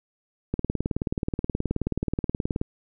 click train, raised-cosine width 3 ms, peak -12 dBFS, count 40, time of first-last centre 0.54-2.614 s, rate 18.8 Hz, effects none

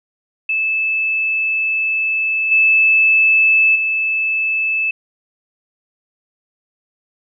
sine tone with level steps, 2620 Hz, E7, 11 cents flat, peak -15 / -9 / -15 dBFS, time 0.49-4.91 s, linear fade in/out 5 ms, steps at 2.51 / 3.75 s, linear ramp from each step 10 ms, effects none

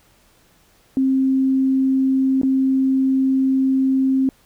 sine tone with dropouts, 265.3 Hz, C4, 24 cents sharp, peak -14 dBFS, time 0.97-4.29 s, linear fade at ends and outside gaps 1 ms, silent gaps 2.415-2.432 s, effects pink hiss -56 dBFS RMS until 4.45 s

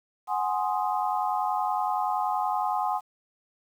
sine chord, Ab dominant seventh, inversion third, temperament equal, 740 / 830.6 / 1046.5 / 1244.5 Hz, Gb5 / Ab5 / C6 / Eb6, 0 / 0 / 0 / 0 cents, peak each -29 / -28 / -31 / -34 dBFS, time 0.27-3.01 s, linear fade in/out 50 ms, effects 9-bit

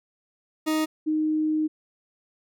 40% pulse / sine tone pair in turn, 312.1 / 309.8 Hz, D#4 / D#4, +5 / -7 cents, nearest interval unison, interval 12 cents, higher first, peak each -21 / -21 dBFS, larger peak neither, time 0.66-0.86 / 1.06-1.68 s, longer second, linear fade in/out 20 ms, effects none

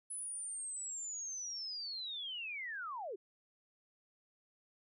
sine linear sweep, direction down, 10190 to 349.2 Hz, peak -40 dBFS, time 0.1-3.16 s, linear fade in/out 10 ms, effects none

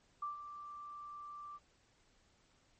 sine tone with ADSR envelope, 1174.7 Hz, D6, in tune, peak -36 dBFS, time 0.22-1.59 s, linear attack 7 ms, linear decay 140 ms, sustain -10 dB, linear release 33 ms, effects pink hiss -71 dBFS RMS until 2.79 s + MP3 32 kbps

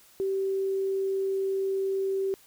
sine tone, 387.1 Hz, G4, 22 cents flat, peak -25 dBFS, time 0.2-2.34 s, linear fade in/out 0 ms, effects white hiss -57 dBFS RMS until 2.46 s

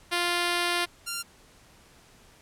5% pulse tone pair in turn, 349.2 / 1387.2 Hz, F4 / F6, 0 / -12 cents, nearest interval 2 octaves, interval 2388 cents, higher second, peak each -13 / -18 dBFS, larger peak first, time 0.11-0.86 / 1.06-1.23 s, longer first, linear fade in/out 20 ms, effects pink hiss -56 dBFS RMS until 2.41 s + low-pass 11000 Hz 12 dB/octave

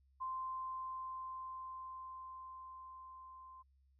sine tone with level ramp, 1042 Hz, C6, 7 cents flat, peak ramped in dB -38 to -53 dBFS, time 0.2-3.63 s, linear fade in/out 20 ms, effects added 67 Hz sine -68 dBFS peak until 3.99 s

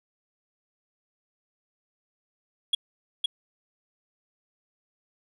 triangle tone with echo, 3322 Hz, G#7, in tune, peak -18 dBFS, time 2.73-2.75 s, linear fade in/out 5 ms, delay 510 ms, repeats 1, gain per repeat -2 dB, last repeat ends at 3.26 s, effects resampled to 24000 Hz

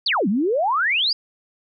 sine exponential two-way sweep, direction down then up, 5020 to 181.4 to 5020 Hz, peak -17 dBFS, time 0.06-1.13 s, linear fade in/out 5 ms, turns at 0.28 s, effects none

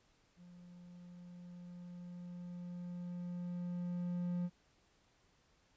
triangle tone with level ramp, 176.4 Hz, F3, 18 cents sharp, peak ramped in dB -53 to -32 dBFS, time 0.36-4.5 s, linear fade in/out 50 ms, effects pink hiss -72 dBFS RMS until 5.76 s + resampled to 16000 Hz

